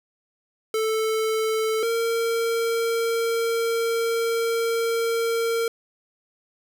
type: tone pair in turn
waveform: square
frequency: 440 / 459.7 Hz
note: A4 / A#4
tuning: 0 / -24 cents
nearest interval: minor second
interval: 76 cents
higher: second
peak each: -22 dBFS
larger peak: neither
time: 0.74-1.83 / 1.83-5.68 s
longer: second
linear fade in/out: 2 ms
effects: none